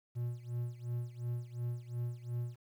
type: tone with tremolo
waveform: triangle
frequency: 120.4 Hz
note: B2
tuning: 44 cents flat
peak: -31 dBFS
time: 0.15-2.56 s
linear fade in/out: 20 ms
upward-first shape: sine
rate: 2.8 Hz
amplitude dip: 85%
effects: 11-bit